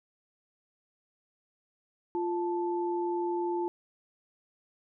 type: tone pair together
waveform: sine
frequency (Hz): 348.5 / 877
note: F4 / A5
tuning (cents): -4 / -6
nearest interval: octave + major third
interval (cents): 1598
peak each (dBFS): -29 / -34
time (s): 2.15-3.68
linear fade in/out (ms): 0
effects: none